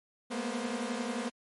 sawtooth tone cluster, 213.8 / 233.6 / 244.9 / 523 Hz, A3 / A#3 / B3 / C5, -49 / +4 / -14 / -1 cents, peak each -36 / -33 / -33 / -38 dBFS, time 0.3-1.3 s, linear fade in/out 20 ms, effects MP3 48 kbps

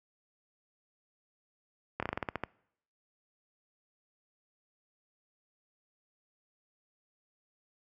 slowing click train, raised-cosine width 0.5 ms, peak -17 dBFS, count 10, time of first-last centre 2-2.436 s, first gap 26 ms, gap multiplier 1.15, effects noise-tail reverb RT60 0.7 s tail -24 dB re dry + high-pass 60 Hz 12 dB/octave

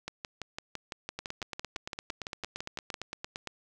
two click trains, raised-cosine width 0.2 ms, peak -19 / -19 dBFS, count 21 / 18, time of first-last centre 1.19-3.473 / 0.08-2.942 s, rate 8.76 / 5.94 Hz, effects none

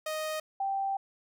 sawtooth / sine tone pair in turn, 622.3 / 782.7 Hz, D#5 / G5, 0 / -3 cents, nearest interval major third, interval 397 cents, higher second, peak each -28 dBFS, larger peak neither, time 0.06-0.4 / 0.6-0.97 s, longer second, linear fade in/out 5 ms, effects none

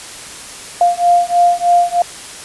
sine beating tone pair, 698.5 / 701.7 Hz, F5 / F5, 0 / +8 cents, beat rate 3.2 Hz, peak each -12 dBFS, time 0.81-2.02 s, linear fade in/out 2 ms, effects white hiss -31 dBFS RMS until 2.44 s + resampled to 24000 Hz

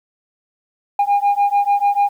sine beating tone pair, 807 / 813.8 Hz, G#5 / G#5, -50 / -35 cents, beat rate 6.8 Hz, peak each -14 dBFS, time 0.99-2.09 s, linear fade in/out 5 ms, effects tanh soft clip ceiling -10 dBFS + 8-bit

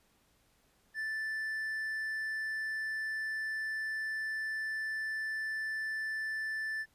triangle tone, 1760 Hz, A6, in tune, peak -32 dBFS, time 0.94-6.86 s, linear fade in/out 50 ms, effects pink hiss -70 dBFS RMS until 6.94 s + resampled to 32000 Hz

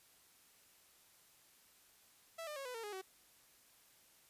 sawtooth tone with pitch steps, 659.3 / 601.1 / 548 / 499.7 / 455.5 / 415.3 / 378.7 Hz, E5 / D5 / C#5 / B4 / A#4 / G#4 / F#4, 0 / +40 / -20 / +20 / -40 / 0 / +40 cents, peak -40 dBFS, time 2.38-3.017 s, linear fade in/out 10 ms, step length 91 ms, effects white hiss -67 dBFS RMS until 4.29 s + resampled to 32000 Hz

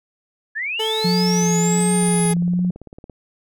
sine linear sweep, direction up, 1661.2 to 10710 Hz, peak -22 dBFS, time 0.55-2.33 s, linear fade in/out 20 ms
30% pulse tone with pitch glide, 440 to 419.4 Hz, A4 to G#4, 0 to +17 cents, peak -19 dBFS, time 0.79-2.34 s, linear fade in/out 10 ms, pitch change -83 cents, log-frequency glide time 0.89-2.05 s
sine tone with vibrato, 175.3 Hz, F3, 7 cents sharp, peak -16 dBFS, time 1.04-2.71 s, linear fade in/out 10 ms, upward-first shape triangle, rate 1.4 Hz, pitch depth 49 cents each way
click train, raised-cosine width 2 ms, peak -25 dBFS, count 20, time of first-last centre 2.03-3.097 s, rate 17.8 Hz
effects none

